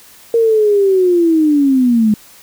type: linear sweep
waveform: sine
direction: down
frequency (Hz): 466.2 to 207.7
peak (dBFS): -8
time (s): 0.34-2.14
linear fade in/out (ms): 2
effects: white hiss -42 dBFS RMS until 2.42 s